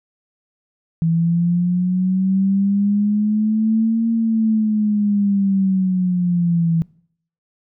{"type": "linear two-way sweep", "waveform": "sine", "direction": "up then down", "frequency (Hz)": [163.3, 229.1, 163.3], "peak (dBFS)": -14, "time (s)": [1.02, 6.82], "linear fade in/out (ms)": 0, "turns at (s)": 4.1, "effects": ["noise-tail reverb RT60 0.6 s tail -23 dB re dry"]}